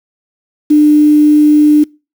sine tone with quantisation, 299.4 Hz, D4, 33 cents sharp, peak -3 dBFS, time 0.7-1.84 s, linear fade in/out 10 ms, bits 5, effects noise-tail reverb RT60 0.3 s tail -25 dB re dry

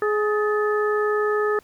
harmonic tone with a mistuned harmonic, 420.3 Hz, G#4, 21 cents sharp, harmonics 1 / 2 / 3 / 4, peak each -20 / -34 / -26 / -29 dBFS, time 0.02-1.59 s, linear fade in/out 2 ms, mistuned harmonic 4, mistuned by +63 cents, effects pink hiss -56 dBFS RMS until 1.63 s

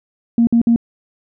sine tone bursts, 233.1 Hz, A#3, in tune, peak -8 dBFS, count 3, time 0.38-0.761 s, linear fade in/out 2 ms, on 91 ms, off 54 ms, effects tanh soft clip ceiling -4 dBFS

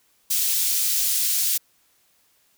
white high-pass noise, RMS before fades -22 dBFS, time 0.3-1.58 s, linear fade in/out 10 ms, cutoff 4000 Hz, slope 12 dB/octave, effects white hiss -63 dBFS RMS until 2.57 s

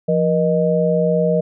sine tone cluster, 173 / 476.7 / 619 Hz, F3 / A#4 / D#5, -16 / +39 / -9 cents, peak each -18 dBFS, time 0.08-1.41 s, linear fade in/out 10 ms, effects none

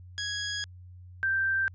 15% pulse / sine tone pair in turn, 1661.2 / 1568 Hz, G#6 / G6, 0 / 0 cents, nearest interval minor second, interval 100 cents, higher first, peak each -24 dBFS, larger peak neither, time 0.18-0.64 / 1.23-1.68 s, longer first, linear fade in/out 0 ms, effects added 90 Hz sine -45 dBFS peak until 1.74 s + resampled to 16000 Hz

